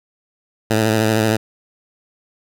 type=tone with vibrato; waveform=10% pulse; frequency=109.8 Hz; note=A2; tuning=3 cents flat; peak=-6 dBFS; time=0.7-1.37 s; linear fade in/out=10 ms; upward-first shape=triangle; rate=13 Hz; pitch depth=50 cents each way; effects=none